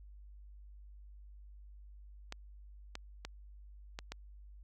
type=clicks; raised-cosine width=0.2 ms; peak=-24 dBFS; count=5; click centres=2.324 / 2.954 / 3.25 / 3.989 / 4.12 s; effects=added 50 Hz sine -51 dBFS peak until 4.63 s